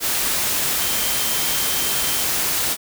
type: tone in noise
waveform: sine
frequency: 3136 Hz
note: G7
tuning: in tune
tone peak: -31 dBFS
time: 0.77-2.26 s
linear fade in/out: 50 ms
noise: white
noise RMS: -21 dBFS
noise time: 0-2.77 s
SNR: -13 dB
effects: none